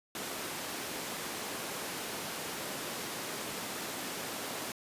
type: high-pass noise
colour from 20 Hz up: pink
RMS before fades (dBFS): -39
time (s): 0.15-4.72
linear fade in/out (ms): 2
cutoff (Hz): 230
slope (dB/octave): 12
effects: resampled to 32000 Hz